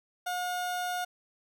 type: tone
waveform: 30% pulse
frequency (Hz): 719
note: F#5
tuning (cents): -50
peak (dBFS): -28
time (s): 0.26-1.05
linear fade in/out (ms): 10
effects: none